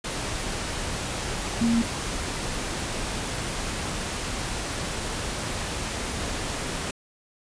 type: tone in noise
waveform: sine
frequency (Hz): 232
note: A#3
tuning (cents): -8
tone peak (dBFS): -19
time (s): 1.61-1.82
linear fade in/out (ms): 5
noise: pink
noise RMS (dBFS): -30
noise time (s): 0.04-6.91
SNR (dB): +8
effects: resampled to 22050 Hz